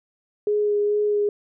sine tone with vibrato, 415.3 Hz, G#4, in tune, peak -18 dBFS, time 0.47-1.29 s, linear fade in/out 2 ms, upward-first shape sine, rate 2.3 Hz, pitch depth 13 cents each way, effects none

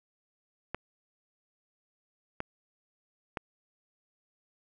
clicks, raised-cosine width 0.5 ms, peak -18 dBFS, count 3, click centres 0.746 / 2.404 / 3.372 s, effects none

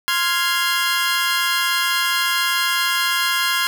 20% pulse chord, F minor, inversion second, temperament equal, 1046.5 / 1396.9 / 1661.2 Hz, C6 / F6 / Ab6, 0 / 0 / 0 cents, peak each -17 dBFS, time 0.08-3.67 s, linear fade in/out 0 ms, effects none

